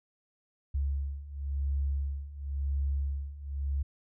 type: beating tone pair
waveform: sine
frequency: 69.1 / 70.05 Hz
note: C#2 / C#2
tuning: -5 / +19 cents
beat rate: 0.95 Hz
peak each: -34 / -31 dBFS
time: 0.74-3.83 s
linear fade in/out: 10 ms
effects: none